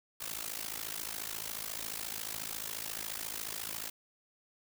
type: noise with amplitude modulation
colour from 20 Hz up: white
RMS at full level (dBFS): -36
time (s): 0.2-3.9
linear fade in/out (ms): 10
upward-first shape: sine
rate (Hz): 54.2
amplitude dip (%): 90
effects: none

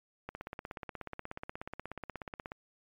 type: click train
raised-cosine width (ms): 0.5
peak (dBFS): -25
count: 38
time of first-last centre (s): 0.29-2.519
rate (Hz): 16.6
effects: MP3 96 kbps

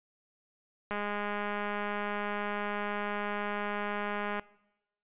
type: click train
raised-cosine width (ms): 0.5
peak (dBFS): -20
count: 719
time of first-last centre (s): 0.91-4.395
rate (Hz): 206
effects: noise-tail reverb RT60 0.9 s tail -21 dB re dry + resampled to 8000 Hz

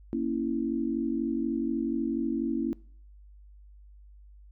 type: chord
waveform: sine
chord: A# diminished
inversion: none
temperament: equal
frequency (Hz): 233.1 / 277.2 / 329.6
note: A#3 / C#4 / E4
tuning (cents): 0 / 0 / 0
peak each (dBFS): -31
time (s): 0.13-2.73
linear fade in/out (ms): 0
effects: noise-tail reverb RT60 0.5 s tail -23 dB re dry + added 50 Hz sine -49 dBFS peak until 4.51 s

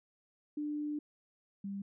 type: tone pair in turn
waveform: sine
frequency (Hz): 297.2 / 198.36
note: D4 / G3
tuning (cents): +21 / +21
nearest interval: perfect fifth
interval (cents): 700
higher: first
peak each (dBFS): -34 / -37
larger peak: first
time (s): 0.57-0.99 / 1.64-1.82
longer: first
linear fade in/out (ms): 5
effects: none

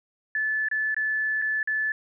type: tone with dropouts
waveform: sine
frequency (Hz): 1737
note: A6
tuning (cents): -23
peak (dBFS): -23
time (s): 0.35-1.92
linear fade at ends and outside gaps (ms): 2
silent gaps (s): 0.686-0.713 / 0.945-0.965 / 1.417-1.421 / 1.63-1.674
effects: none

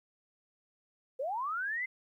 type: linear sweep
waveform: sine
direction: up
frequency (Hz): 487.1 to 2093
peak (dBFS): -32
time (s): 1.19-1.86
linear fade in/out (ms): 10
effects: 12-bit

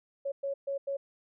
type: tone bursts at uneven times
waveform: sine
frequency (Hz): 554.4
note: C#5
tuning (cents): 0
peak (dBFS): -30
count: 4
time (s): 0.25-0.32 / 0.43-0.54 / 0.67-0.78 / 0.87-0.97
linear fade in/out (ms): 10
effects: none

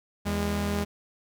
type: tone pair together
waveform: sawtooth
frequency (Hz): 81 / 203.9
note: E2 / G#3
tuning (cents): -30 / -32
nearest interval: octave + major third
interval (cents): 1598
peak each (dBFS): -26 / -24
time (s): 0.25-0.85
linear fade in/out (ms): 20
effects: none

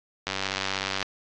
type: click train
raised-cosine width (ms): 0.2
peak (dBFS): -10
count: 74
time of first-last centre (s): 0.27-1.026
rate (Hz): 96.5
effects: low-pass 6000 Hz 12 dB/octave + AAC 48 kbps

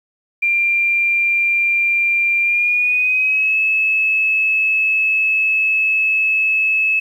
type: tone with pitch glide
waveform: sine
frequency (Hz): 2381 to 2596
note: D7 to E7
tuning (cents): +23 to -27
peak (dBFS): -13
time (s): 0.42-7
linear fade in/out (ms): 10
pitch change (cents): +150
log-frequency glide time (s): 2.42-3.57
effects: 8-bit

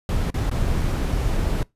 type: noise with dropouts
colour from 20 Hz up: brown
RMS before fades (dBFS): -22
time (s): 0.09-1.63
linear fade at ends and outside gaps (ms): 1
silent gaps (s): 0.303-0.342 / 0.497-0.513
effects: noise-tail reverb RT60 0.2 s tail -23 dB re dry + resampled to 32000 Hz

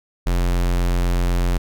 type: tone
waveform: square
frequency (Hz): 44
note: F1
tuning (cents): +14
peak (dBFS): -17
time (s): 0.26-1.58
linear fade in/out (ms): 10
effects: none

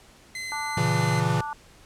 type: tone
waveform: sawtooth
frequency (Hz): 2052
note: C7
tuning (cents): -34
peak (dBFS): -28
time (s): 0.35-1.2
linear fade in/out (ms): 2
type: harmonic tone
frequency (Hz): 293.7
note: D4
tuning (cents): 0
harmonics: 3 / 4 / 5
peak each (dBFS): -31 / -36 / -38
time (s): 0.52-1.53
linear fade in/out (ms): 0
type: chord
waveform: square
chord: A# diminished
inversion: none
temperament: equal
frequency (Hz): 116.54 / 138.59 / 164.81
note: A#2 / C#3 / E3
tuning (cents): 0 / 0 / 0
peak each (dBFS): -27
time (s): 0.77-1.41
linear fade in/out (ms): 5
effects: pink hiss -53 dBFS RMS until 1.85 s + low-pass 10000 Hz 12 dB/octave

